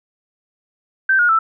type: tone with pitch steps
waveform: sine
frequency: 1556 / 1435.1 / 1323.6 Hz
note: G6 / F6 / E6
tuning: -13 / +47 / +7 cents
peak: -11 dBFS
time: 1.09-1.39 s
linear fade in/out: 5 ms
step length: 100 ms
effects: none